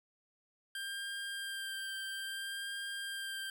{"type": "tone with vibrato", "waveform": "25% pulse", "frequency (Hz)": 1587, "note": "G6", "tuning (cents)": 21, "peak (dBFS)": -35, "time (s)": [0.75, 3.5], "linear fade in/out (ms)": 2, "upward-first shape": "sine", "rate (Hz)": 0.6, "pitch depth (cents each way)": 16, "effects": []}